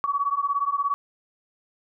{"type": "beating tone pair", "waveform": "sine", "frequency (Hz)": [1123, 1140], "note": ["C#6", "C#6"], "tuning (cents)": [22, 48], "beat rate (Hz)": 17, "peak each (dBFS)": -25, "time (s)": [0.04, 0.94], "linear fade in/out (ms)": 0, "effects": []}